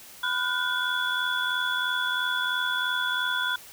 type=tone cluster; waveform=sine; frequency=1001 / 1439 / 1522 / 3422 Hz; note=B5 / F#6 / F#6 / A7; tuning=+23 / -49 / +48 / -49 cents; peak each=-32 / -28 / -31 / -30 dBFS; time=0.23-3.56 s; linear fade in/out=5 ms; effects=white hiss -47 dBFS RMS until 3.72 s